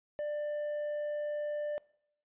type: tone with hard clipping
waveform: sine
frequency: 593 Hz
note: D5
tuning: 17 cents sharp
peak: -34 dBFS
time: 0.19-1.78 s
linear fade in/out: 0 ms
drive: 3 dB
effects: noise-tail reverb RT60 0.7 s tail -22 dB re dry + resampled to 8000 Hz